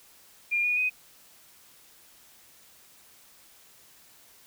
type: tone with pitch steps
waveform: sine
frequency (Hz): 2407 / 2453 / 2501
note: D7 / D#7 / D#7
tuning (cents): +42 / -25 / +8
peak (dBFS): -23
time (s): 0.51-0.9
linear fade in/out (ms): 20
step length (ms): 130
effects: white hiss -56 dBFS RMS until 4.46 s